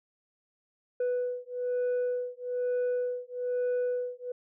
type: beating tone pair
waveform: sine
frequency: 493.9 / 495 Hz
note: B4 / B4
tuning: 0 / +4 cents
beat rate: 1.1 Hz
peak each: -29 dBFS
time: 1-4.32 s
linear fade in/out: 5 ms
effects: tanh soft clip ceiling -25 dBFS